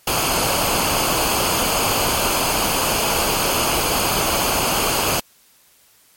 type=noise with comb filter; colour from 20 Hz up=pink; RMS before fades=-19 dBFS; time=0.07-5.2 s; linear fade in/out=5 ms; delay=0.53 ms; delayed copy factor=-0.6; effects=white hiss -54 dBFS RMS until 6.16 s + MP3 64 kbps